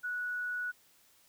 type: tone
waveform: sine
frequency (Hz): 1470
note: F#6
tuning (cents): -12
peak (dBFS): -33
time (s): 0.03-0.72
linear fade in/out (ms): 20
effects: white hiss -65 dBFS RMS until 1.28 s